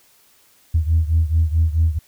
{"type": "beating tone pair", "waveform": "sine", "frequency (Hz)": [79.5, 84.1], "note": ["D#2", "E2"], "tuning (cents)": [38, 35], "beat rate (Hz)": 4.6, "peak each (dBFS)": [-15, -18], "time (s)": [0.74, 1.99], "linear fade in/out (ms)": 10, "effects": ["tanh soft clip ceiling -8 dBFS", "white hiss -55 dBFS RMS until 2.07 s"]}